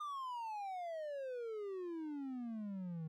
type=exponential sweep; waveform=triangle; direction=down; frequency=1221 to 155.56 Hz; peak=-39 dBFS; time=0-3.08 s; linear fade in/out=10 ms; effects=none